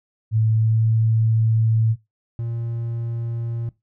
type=tone with pitch glide; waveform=sine; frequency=110.4 to 111.81 Hz; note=A2 to A2; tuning=+6 to +28 cents; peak=-15 dBFS; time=0.31-1.96 s; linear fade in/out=50 ms; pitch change=+22 cents; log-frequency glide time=0.51-0.83 s
type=tone; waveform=triangle; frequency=116.54 Hz; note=A#2; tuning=in tune; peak=-22 dBFS; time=2.39-3.69 s; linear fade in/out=0 ms
effects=noise-tail reverb RT60 0.2 s tail -19 dB re dry